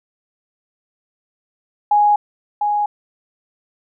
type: tone with echo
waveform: sine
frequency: 830 Hz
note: G#5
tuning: 1 cent flat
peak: -10 dBFS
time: 1.91-2.16 s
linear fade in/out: 5 ms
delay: 700 ms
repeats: 1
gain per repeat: -5 dB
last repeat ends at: 2.86 s
effects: none